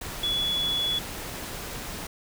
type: tone in noise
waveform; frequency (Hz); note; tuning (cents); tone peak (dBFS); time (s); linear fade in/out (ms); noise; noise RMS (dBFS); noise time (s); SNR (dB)
sine; 3400; G#7; +40; -24; 0.23-0.99; 5; pink; -36; 0.01-2.07; +9
effects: none